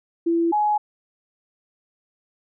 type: tone pair in turn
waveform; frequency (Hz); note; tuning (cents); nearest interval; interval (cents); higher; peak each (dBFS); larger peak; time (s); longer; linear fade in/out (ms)
sine; 335.8 / 840.3; E4 / G#5; +32 / +20; octave + major third; 1588; second; -17; neither; 0.26-0.52 / 0.52-0.78; neither; 10
effects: none